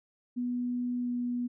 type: tone with pitch glide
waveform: sine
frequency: 245.4 to 243.8 Hz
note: B3 to B3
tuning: -11 to -22 cents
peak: -29 dBFS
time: 0.36-1.48 s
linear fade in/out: 20 ms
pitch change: -11 cents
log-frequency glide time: 1.01-1.1 s
effects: none